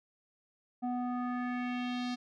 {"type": "tone with low-pass filter sweep", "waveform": "square", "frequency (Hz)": 246.9, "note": "B3", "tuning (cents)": 0, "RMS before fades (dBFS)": -35, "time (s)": [0.82, 2.16], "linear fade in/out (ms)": 20, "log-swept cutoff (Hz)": [710, 4800], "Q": 2.2, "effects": []}